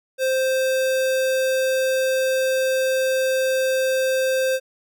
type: tone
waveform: square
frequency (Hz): 523.3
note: C5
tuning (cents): 0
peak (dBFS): -19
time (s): 0.18-4.6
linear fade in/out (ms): 50
effects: none